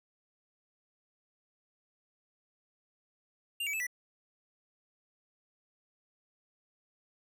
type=tone with pitch steps; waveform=square; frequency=2794 / 2285 / 2616 / 1964 Hz; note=F7 / D7 / E7 / B6; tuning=0 / -48 / -14 / -10 cents; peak=-33 dBFS; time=3.6-3.868 s; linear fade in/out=5 ms; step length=67 ms; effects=none